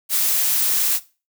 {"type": "noise", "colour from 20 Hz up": "blue", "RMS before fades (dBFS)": -19, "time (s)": [0.09, 1], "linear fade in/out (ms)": 50, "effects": ["noise-tail reverb RT60 0.3 s tail -17 dB re dry"]}